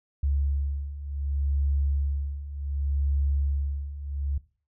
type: beating tone pair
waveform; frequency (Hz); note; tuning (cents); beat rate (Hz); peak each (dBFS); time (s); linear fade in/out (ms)
sine; 69.8 / 70.47; C#2 / C#2; +13 / +29; 0.67; -30 / -26; 0.23-4.38; 5
effects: noise-tail reverb RT60 0.4 s tail -19 dB re dry